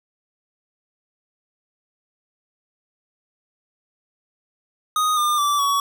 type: tone with pitch steps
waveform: square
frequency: 1244.5 / 1203.5 / 1163.8 / 1125.5 Hz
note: D#6 / D6 / D6 / C#6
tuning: 0 / +42 / -16 / +26 cents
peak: -18 dBFS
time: 4.96-5.8 s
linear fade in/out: 2 ms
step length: 210 ms
effects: none